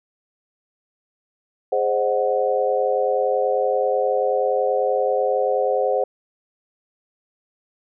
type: chord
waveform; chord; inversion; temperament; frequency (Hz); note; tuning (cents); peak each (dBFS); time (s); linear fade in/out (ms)
sine; Ab dominant seventh; none; equal with one note detuned; 415.3 / 523.3 / 613.7 / 740; Ab4 / C5 / Eb5 / Gb5; 0 / 0 / -24 / 0; -24 / -20 / -26 / -24; 1.72-6.04; 5
effects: none